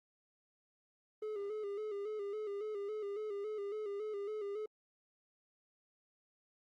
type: tone with vibrato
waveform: triangle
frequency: 415.3 Hz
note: G#4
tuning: in tune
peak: -36 dBFS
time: 1.22-4.66 s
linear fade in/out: 5 ms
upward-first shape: square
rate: 3.6 Hz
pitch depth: 56 cents each way
effects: Opus 24 kbps